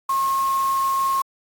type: tone in noise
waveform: sine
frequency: 1079 Hz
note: C#6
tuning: 47 cents flat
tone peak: -18 dBFS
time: 0.09-1.22 s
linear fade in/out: 5 ms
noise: white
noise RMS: -36 dBFS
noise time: 0.09-1.22 s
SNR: +15 dB
effects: AAC 64 kbps